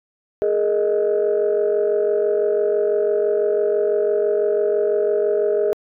sine chord, Ab suspended second, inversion none, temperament equal with one note detuned, 415.3 / 461.3 / 622.3 Hz, Ab4 / Bb4 / Eb5, 0 / -18 / 0 cents, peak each -17 / -22 / -21 dBFS, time 0.42-5.73 s, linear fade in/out 0 ms, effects tanh soft clip ceiling -10 dBFS

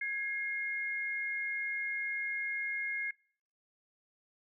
sine tone pair together, 1661.2 / 2141 Hz, G#6 / C7, 0 / +39 cents, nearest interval major third, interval 439 cents, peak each -38 / -34 dBFS, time 0.01-3.11 s, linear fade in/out 5 ms, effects noise-tail reverb RT60 0.6 s tail -26 dB re dry

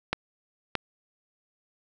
clicks, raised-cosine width 0.3 ms, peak -9 dBFS, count 2, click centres 0.13 / 0.753 s, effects none

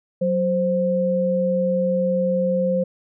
sine tone pair together, 185.01 / 523.3 Hz, F#3 / C5, 0 / 0 cents, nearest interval octave + tritone, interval 1800 cents, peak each -22 / -19 dBFS, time 0.21-2.84 s, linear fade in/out 10 ms, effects none

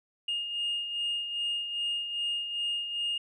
sine beating tone pair, 2839 / 2841.5 Hz, F7 / F7, +28 / +29 cents, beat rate 2.5 Hz, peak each -29 / -37 dBFS, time 0.28-3.18 s, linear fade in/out 5 ms, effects tanh soft clip ceiling -25 dBFS

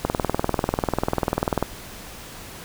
click train, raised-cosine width 1 ms, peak -6 dBFS, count 33, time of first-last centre 0.05-1.626 s, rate 20.3 Hz, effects pink hiss -39 dBFS RMS until 2.64 s

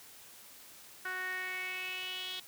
sawtooth tone with band-pass filter sweep, 370 Hz, F#4, in tune, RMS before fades -39 dBFS, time 1.05-2.4 s, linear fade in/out 5 ms, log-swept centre 1600 to 3500 Hz, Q 5.8, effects white hiss -54 dBFS RMS until 2.47 s + high-pass 60 Hz 12 dB/octave

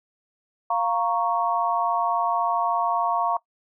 sine chord, Bb minor, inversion second, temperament equal, 698.5 / 932.3 / 1108.7 Hz, F5 / Bb5 / Db6, 0 / 0 / 0 cents, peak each -25 dBFS, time 0.7-3.37 s, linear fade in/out 5 ms, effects noise-tail reverb RT60 0.1 s tail -19 dB re dry

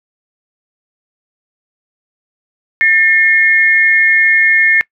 sine tone pair together, 1794 / 2151 Hz, A6 / C7, +33 / +47 cents, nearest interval minor third, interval 314 cents, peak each -10 dBFS, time 2.81-4.81 s, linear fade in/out 0 ms, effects noise-tail reverb RT60 0.1 s tail -22 dB re dry

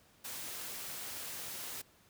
white noise, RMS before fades -43 dBFS, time 0.24-1.82 s, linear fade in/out 10 ms, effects pink hiss -65 dBFS RMS until 2.09 s + high-pass 60 Hz 12 dB/octave

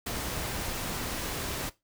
pink noise with ADSR envelope, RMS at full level -32 dBFS, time 0.06-1.7 s, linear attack 9 ms, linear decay 6 ms, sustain -2 dB, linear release 15 ms, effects noise-tail reverb RT60 0.2 s tail -17 dB re dry

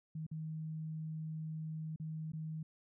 sine tone with dropouts, 157.6 Hz, D#3, 23 cents sharp, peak -39 dBFS, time 0.15-2.63 s, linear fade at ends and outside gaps 5 ms, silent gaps 0.266-0.313 / 1.961-1.998 / 2.32-2.333 s, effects none

